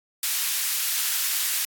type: high-pass noise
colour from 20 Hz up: white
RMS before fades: -25 dBFS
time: 0.23-1.65 s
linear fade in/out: 2 ms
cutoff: 1700 Hz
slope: 12 dB/octave
effects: AAC 64 kbps